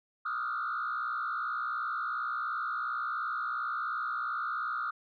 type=tone with frequency modulation; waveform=sine; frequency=1318.5 Hz; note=E6; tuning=in tune; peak=-30 dBFS; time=0.25-4.91 s; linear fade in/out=10 ms; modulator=61.4 Hz; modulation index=2.1; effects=tanh soft clip ceiling -27 dBFS